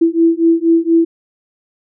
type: beating tone pair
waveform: sine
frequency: 329.6 / 333.8 Hz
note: E4 / E4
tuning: 0 / +22 cents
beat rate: 4.2 Hz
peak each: -12 / -12 dBFS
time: 0.01-1.05 s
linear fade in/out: 10 ms
effects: none